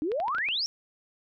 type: exponential sweep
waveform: sine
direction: up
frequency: 286.6 to 5700 Hz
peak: -26 dBFS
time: 0.02-0.66 s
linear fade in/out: 0 ms
type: clicks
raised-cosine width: 0.3 ms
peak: -24 dBFS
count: 6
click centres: 0.118 / 0.201 / 0.282 / 0.349 / 0.384 / 0.487 s
effects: none